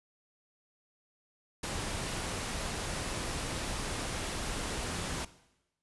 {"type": "noise", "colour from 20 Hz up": "pink", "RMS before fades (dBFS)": -36, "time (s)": [1.63, 5.25], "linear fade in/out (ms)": 5, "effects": ["noise-tail reverb RT60 0.9 s tail -17 dB re dry", "resampled to 24000 Hz"]}